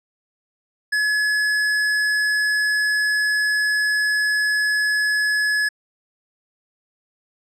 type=tone; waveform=square; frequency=1700 Hz; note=G#6; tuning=40 cents sharp; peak=-18 dBFS; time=0.92-5.69 s; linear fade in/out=10 ms; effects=low-pass 8000 Hz 12 dB/octave